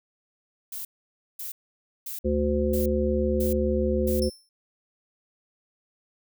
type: noise bursts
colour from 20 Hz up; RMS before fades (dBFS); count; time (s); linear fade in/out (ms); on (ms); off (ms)
violet; -35; 6; 0.72-4.2; 5; 130; 540
type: harmonic tone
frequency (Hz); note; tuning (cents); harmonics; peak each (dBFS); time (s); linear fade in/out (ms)
73.42; D2; 0; 1 / 3 / 5 / 7; -27 / -27 / -27 / -27; 2.24-4.3; 20
type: tone with exponential decay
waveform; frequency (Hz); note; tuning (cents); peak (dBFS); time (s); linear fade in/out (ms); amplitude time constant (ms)
sawtooth; 5350; E8; +25; -26; 4.22-4.49; 1; 57
effects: none